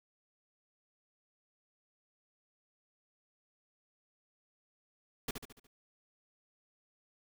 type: noise with echo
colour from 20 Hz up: pink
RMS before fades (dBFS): -36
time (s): 5.28-5.31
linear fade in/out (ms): 5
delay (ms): 72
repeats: 5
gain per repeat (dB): -6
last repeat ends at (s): 5.67
effects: none